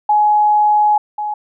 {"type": "tone pair in turn", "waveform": "sine", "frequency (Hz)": [841, 841], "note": ["G#5", "G#5"], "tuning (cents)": [22, 22], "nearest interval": "unison", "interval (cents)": 0, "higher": "neither", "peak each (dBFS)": [-9, -18], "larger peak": "first", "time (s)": [[0.09, 0.98], [1.18, 1.34]], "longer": "first", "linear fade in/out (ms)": 5, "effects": []}